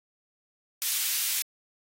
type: high-pass noise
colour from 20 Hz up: white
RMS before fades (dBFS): -28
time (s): 0.82-1.42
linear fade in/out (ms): 0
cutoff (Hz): 2300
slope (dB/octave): 12
effects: AAC 48 kbps